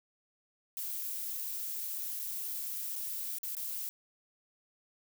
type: noise with dropouts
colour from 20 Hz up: violet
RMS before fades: -38 dBFS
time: 0.77-3.89 s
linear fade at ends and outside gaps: 0 ms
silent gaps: 2.193-2.197 / 2.956-2.961 / 3.385-3.432 / 3.551-3.568 s
effects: none